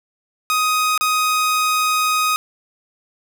sawtooth tone with dropouts, 1252 Hz, D#6, 10 cents sharp, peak -12 dBFS, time 0.5-2.36 s, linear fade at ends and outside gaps 0 ms, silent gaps 0.977-1.01 s, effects none

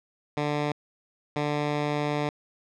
10% pulse tone bursts at uneven times, 147.7 Hz, D3, 10 cents sharp, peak -17 dBFS, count 2, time 0.37-0.72 / 1.36-2.29 s, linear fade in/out 2 ms, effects low-pass 4000 Hz 12 dB/octave

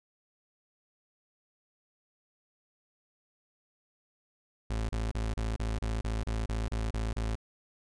35% pulse tone bursts, 55 Hz, A1, in tune, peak -28 dBFS, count 12, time 4.7-7.354 s, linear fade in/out 5 ms, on 190 ms, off 34 ms, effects resampled to 22050 Hz

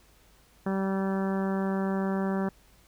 harmonic tone, 193.1 Hz, G3, 26 cents flat, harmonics 1 / 2 / 3 / 4 / 5 / 6 / 7 / 8 / 9, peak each -27 / -33 / -37 / -39 / -41 / -43 / -44 / -45 / -46 dBFS, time 0.66-2.49 s, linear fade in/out 5 ms, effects added 50 Hz sine -61 dBFS peak until 2.87 s + pink hiss -61 dBFS RMS until 2.87 s

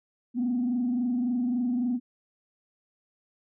sine tone with frequency modulation, 245.5 Hz, B3, 10 cents flat, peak -23 dBFS, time 0.34-2 s, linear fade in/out 50 ms, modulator 23.6 Hz, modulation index 0.56, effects tanh soft clip ceiling -20 dBFS

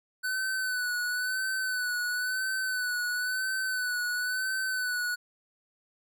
square tone with vibrato, 1500 Hz, F#6, 23 cents sharp, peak -29 dBFS, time 0.23-5.16 s, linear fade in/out 20 ms, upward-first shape sine, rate 0.98 Hz, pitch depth 41 cents each way, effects none

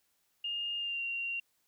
sine tone with pitch glide, 2829 to 2761 Hz, F7 to F7, +22 to -20 cents, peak -33 dBFS, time 0.44-1.4 s, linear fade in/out 5 ms, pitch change -42 cents, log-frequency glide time 0.77-1.02 s, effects white hiss -75 dBFS RMS until 1.67 s

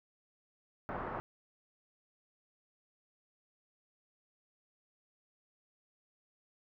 white low-pass noise, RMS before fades -40 dBFS, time 0.89-1.2 s, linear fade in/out 0 ms, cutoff 1300 Hz, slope 24 dB/octave, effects none

